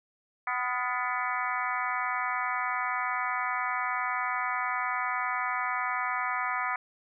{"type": "harmonic tone with a mistuned harmonic", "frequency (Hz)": 249.6, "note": "B3", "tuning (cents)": 19, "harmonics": [3, 4, 5, 6, 7, 8, 9], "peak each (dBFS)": [-36, -34, -33, -38, -37, -36, -38], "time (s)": [0.47, 6.76], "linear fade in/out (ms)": 2, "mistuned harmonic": 6, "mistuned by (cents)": -72, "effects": []}